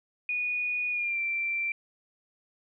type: tone with pitch glide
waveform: sine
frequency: 2462 to 2351 Hz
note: D#7 to D7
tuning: -19 to +1 cents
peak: -27 dBFS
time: 0.29-1.72 s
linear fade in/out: 2 ms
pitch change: -80 cents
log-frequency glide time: 0.91-1.19 s
effects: none